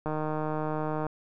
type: click train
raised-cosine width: 1 ms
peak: -18 dBFS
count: 156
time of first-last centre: 0.06-1.066 s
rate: 154 Hz
effects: none